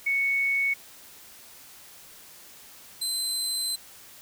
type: tone pair in turn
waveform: sine / 25% pulse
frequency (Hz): 2217 / 4073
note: C#7 / C8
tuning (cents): 0 / -47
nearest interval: major seventh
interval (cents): 1053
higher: second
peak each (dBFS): -22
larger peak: neither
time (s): 0.06-0.74 / 3.01-3.76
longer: second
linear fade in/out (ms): 10
effects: white hiss -49 dBFS RMS until 4.21 s